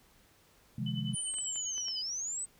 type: chord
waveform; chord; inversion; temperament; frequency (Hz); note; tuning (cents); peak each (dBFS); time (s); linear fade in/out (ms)
sine; F minor seventh; second; equal with one note detuned; 130.81 / 155.56 / 174.61 / 211.6; C3 / Eb3 / F3 / Ab3; 0 / 0 / 0 / +33; -36 / -39 / -40 / -37; 0.78-1.15; 5
type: tone with tremolo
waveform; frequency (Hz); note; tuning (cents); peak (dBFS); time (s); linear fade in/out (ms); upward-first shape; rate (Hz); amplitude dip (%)
sine; 3010; F#7; +29; -38; 0.86-2.02; 5; sine; 10; 85
type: linear two-way sweep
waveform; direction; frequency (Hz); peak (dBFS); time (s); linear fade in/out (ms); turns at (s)
sine; down then up; 9500 to 4843 to 8260; -34; 1.13-2.46; 20; 2
type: clicks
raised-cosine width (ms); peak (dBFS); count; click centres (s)
0.3; -35; 5; 1.34 / 1.385 / 1.559 / 1.78 / 1.883
effects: pink hiss -64 dBFS RMS until 2.59 s